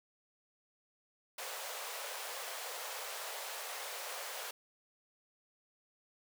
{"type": "high-pass noise", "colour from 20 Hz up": "pink", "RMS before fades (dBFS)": -43, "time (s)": [1.38, 4.51], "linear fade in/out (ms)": 5, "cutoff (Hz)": 470, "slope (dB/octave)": 48, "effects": []}